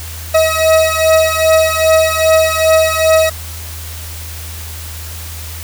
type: beating tone pair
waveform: 40% pulse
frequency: 637 / 639.5 Hz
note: D#5 / D#5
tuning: +41 / +47 cents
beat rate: 2.5 Hz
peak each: -11 / -11 dBFS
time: 0.34-3.3 s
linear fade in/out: 10 ms
effects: added 81 Hz sine -26 dBFS peak until 5.63 s + white hiss -30 dBFS RMS until 5.63 s